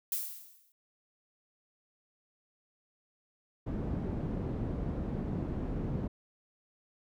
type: noise with exponential decay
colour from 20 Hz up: violet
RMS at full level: -31 dBFS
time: 0.12-0.72 s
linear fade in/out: 1 ms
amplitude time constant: 130 ms
type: low-pass noise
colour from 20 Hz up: white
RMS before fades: -35 dBFS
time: 3.66-6.08 s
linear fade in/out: 10 ms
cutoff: 240 Hz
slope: 12 dB/octave
effects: none